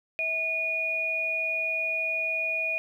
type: tone pair together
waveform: sine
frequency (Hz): 649.7 / 2453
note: E5 / D#7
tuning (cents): -25 / -25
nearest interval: octave + major seventh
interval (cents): 2300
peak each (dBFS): -35 / -26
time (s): 0.19-2.78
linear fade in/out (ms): 0
effects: 10-bit